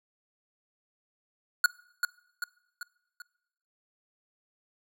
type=tone with echo; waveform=square; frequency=1448 Hz; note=F#6; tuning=38 cents flat; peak=-18 dBFS; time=1.64-1.66 s; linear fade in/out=2 ms; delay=390 ms; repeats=4; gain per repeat=-6 dB; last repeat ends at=3.22 s; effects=noise-tail reverb RT60 0.9 s tail -25 dB re dry